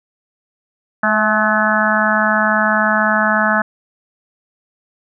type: harmonic tone with a mistuned harmonic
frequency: 214.1 Hz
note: A3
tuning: 47 cents flat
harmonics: 1 / 3 / 4 / 5 / 6 / 7 / 8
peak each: -20 / -20 / -21 / -23 / -20 / -18 / -19 dBFS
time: 1.03-3.62 s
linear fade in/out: 5 ms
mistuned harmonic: 3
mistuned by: +27 cents
effects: none